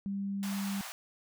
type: tone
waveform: sine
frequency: 198 Hz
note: G3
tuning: 18 cents sharp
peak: -32 dBFS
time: 0.06-0.81 s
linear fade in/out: 0 ms
type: high-pass noise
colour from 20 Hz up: pink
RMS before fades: -43 dBFS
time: 0.43-0.92 s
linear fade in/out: 0 ms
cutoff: 680 Hz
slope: 48 dB/octave
effects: none